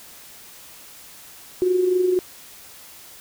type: tone with amplitude modulation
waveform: sine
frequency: 365.1 Hz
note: F#4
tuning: 23 cents flat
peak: -14 dBFS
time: 1.62-2.19 s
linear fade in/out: 0 ms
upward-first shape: sine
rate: 23.9 Hz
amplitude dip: 50%
effects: white hiss -44 dBFS RMS until 3.2 s